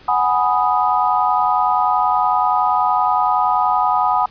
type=chord; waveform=sine; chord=G# minor seventh; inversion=third; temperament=equal; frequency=740 / 830.6 / 987.8 / 1244.5 Hz; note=F#5 / G#5 / B5 / D#6; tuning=0 / 0 / 0 / 0 cents; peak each=-19 dBFS; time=0.08-4.26 s; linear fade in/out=5 ms; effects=pink hiss -45 dBFS RMS until 4.3 s + resampled to 11025 Hz